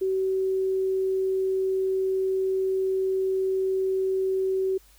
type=tone; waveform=sine; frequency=380.3 Hz; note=F#4; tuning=48 cents sharp; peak=-22 dBFS; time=0.01-4.78 s; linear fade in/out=10 ms; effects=added 50 Hz sine -56 dBFS peak until 4.98 s + white hiss -58 dBFS RMS until 4.98 s